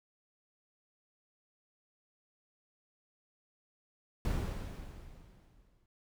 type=noise with exponential decay; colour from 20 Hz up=brown; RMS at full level=-31 dBFS; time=4.25-5.86 s; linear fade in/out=1 ms; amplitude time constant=350 ms; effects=none